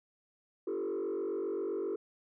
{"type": "tone with frequency modulation", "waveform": "sine", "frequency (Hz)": 392, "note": "G4", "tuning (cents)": 0, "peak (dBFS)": -30, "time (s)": [0.67, 1.96], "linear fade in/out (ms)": 5, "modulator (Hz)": 47.6, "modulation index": 1.3, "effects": ["tanh soft clip ceiling -31 dBFS"]}